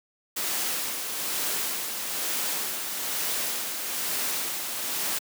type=noise with tremolo; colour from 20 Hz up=white; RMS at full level=-28 dBFS; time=0.36-5.19 s; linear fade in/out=10 ms; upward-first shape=sine; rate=1.1 Hz; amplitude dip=40%; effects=high-pass 200 Hz 12 dB/octave